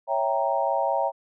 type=chord; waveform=sine; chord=C# diminished seventh; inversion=none; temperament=equal; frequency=554.4 / 659.3 / 784 / 932.3 Hz; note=C#5 / E5 / G5 / Bb5; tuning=0 / 0 / 0 / 0 cents; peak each=-27 dBFS; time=0.07-1.12 s; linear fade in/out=50 ms; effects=none